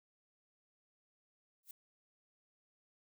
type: noise with exponential growth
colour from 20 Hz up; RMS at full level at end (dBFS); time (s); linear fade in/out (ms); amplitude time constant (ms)
violet; -45; 1.63-1.71; 2; 16
effects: none